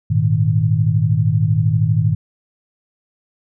sine chord, Ab suspended second, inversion none, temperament equal, 103.83 / 116.54 / 155.56 Hz, Ab2 / Bb2 / Eb3, 0 / 0 / 0 cents, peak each -17 dBFS, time 0.1-2.15 s, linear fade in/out 10 ms, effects none

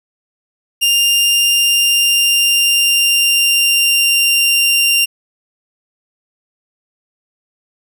sawtooth tone with pitch glide, 2800 to 2781 Hz, F7 to F7, +4 to -8 cents, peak -7 dBFS, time 0.81-5.06 s, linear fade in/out 20 ms, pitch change -12 cents, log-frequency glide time 1.13-4.24 s, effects none

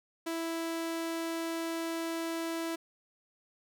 sawtooth tone, 330 Hz, E4, 2 cents sharp, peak -29 dBFS, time 0.26-2.76 s, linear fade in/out 10 ms, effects none

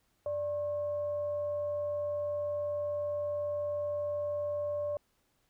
sine tone with frequency modulation, 587.3 Hz, D5, in tune, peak -31 dBFS, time 0.26-4.97 s, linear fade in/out 2 ms, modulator 494 Hz, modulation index 0.25, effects pink hiss -74 dBFS RMS until 5.49 s

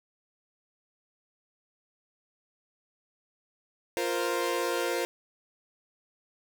sawtooth chord, F suspended fourth, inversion none, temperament equal, 349.2 / 466.2 / 523.3 Hz, F4 / Bb4 / C5, 0 / 0 / 0 cents, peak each -28 dBFS, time 3.97-5.05 s, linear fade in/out 0 ms, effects none

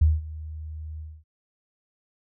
sine tone with ADSR envelope, 77.78 Hz, D#2, in tune, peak -13 dBFS, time 0.01-1.24 s, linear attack 9 ms, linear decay 190 ms, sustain -20 dB, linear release 250 ms, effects none

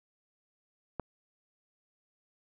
click, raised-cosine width 1 ms, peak -20 dBFS, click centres 0.997 s, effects none

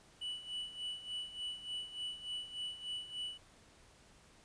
triangle tone with tremolo, 2960 Hz, F#7, in tune, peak -36 dBFS, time 0.21-3.38 s, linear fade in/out 10 ms, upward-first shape sine, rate 3.4 Hz, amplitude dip 75%, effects pink hiss -63 dBFS RMS until 4.44 s + resampled to 22050 Hz

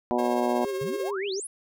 harmonic tone, 122 Hz, B2, 21 cents flat, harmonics 2 / 3 / 4 / 5 / 6 / 7 / 8, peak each -28 / -28 / -34 / -29 / -30 / -34 / -33 dBFS, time 0.11-0.65 s, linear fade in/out 0 ms
sawtooth tone with tremolo, 539 Hz, C#5, 49 cents flat, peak -29 dBFS, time 0.18-1.11 s, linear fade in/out 10 ms, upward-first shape sine, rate 16 Hz, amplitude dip 45%
sine tone with vibrato, 392 Hz, G4, in tune, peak -28 dBFS, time 0.65-1.4 s, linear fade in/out 5 ms, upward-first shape sine, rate 7 Hz, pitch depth 70 cents each way
sine exponential sweep, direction up, 125.6 to 11175 Hz, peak -33 dBFS, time 0.81-1.47 s, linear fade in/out 5 ms
effects none

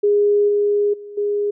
sine tone with level steps, 411.2 Hz, G#4, 17 cents flat, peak -12 / -14 / -32 / -17 dBFS, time 0.03-1.51 s, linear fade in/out 10 ms, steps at 0.48 / 0.93 / 1.17 s, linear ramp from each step 10 ms, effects none

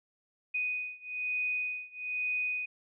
sine beating tone pair, 2489 / 2490.1 Hz, D#7 / D#7, 0 / +1 cents, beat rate 1.1 Hz, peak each -34 / -35 dBFS, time 0.54-2.66 s, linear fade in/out 10 ms, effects none

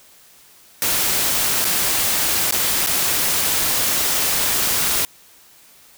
white noise with dropouts, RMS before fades -19 dBFS, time 0.82-5.05 s, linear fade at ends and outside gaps 0 ms, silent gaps 1.645-1.651 / 2.51-2.524 / 2.863-2.871 s, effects white hiss -49 dBFS RMS until 5.97 s

